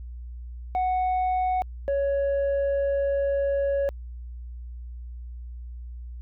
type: tone pair in turn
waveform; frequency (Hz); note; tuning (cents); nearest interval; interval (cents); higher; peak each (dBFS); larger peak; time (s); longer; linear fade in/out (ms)
sine; 739 / 557.4; F#5 / C#5; -2 / +9; perfect fourth; 489; first; -19; neither; 0.75-1.62 / 1.88-3.89; second; 0
effects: tanh soft clip ceiling -21 dBFS + added 60 Hz sine -35 dBFS peak until 6.21 s